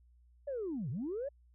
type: linear two-way sweep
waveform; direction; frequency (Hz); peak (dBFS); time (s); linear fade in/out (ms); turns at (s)
sine; down then up; 587.3 to 107.6 to 587.3; -34; 0.47-1.29; 10; 0.9
effects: tanh soft clip ceiling -31 dBFS + added 60 Hz sine -61 dBFS peak until 1.54 s